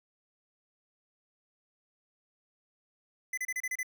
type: tone bursts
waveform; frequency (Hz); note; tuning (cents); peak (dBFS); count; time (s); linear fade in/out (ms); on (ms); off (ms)
square; 2016; B6; +35; -32; 7; 3.33-3.831; 5; 45; 31
effects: none